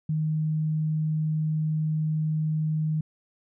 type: tone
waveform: sine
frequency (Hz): 155.56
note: D#3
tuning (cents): 0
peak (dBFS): -23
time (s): 0.09-3.01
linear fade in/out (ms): 5
effects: none